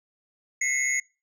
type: tone cluster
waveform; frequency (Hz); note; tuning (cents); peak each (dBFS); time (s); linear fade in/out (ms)
sine; 2011 / 2145 / 6700; B6 / C7 / G#8; +31 / +42 / +14; -26; 0.61-1; 5
effects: noise-tail reverb RT60 0.3 s tail -25 dB re dry + tanh soft clip ceiling -18 dBFS